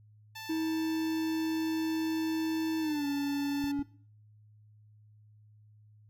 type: tone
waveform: 10% pulse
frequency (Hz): 882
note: A5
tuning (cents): +4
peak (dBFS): -33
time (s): 0.35-3.72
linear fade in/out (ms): 10
type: tone with pitch glide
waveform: triangle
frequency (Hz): 320 to 283.4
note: D#4 to C#4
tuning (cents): +49 to +38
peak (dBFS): -27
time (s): 0.49-3.83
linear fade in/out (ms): 10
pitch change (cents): -211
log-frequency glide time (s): 2.8-3.06
type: clicks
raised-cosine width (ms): 5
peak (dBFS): -30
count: 2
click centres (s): 3.641 / 3.792
effects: noise-tail reverb RT60 0.5 s tail -19 dB re dry + added 106 Hz sine -56 dBFS peak until 6.09 s